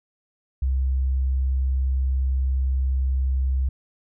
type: tone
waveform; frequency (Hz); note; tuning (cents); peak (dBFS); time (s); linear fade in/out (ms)
sine; 65.7; C2; +8; -19; 0.62-3.69; 5
effects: none